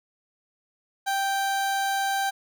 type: tone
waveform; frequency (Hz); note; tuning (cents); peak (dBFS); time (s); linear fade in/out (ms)
30% pulse; 784; G5; 0; -21; 1.06-2.31; 20
effects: none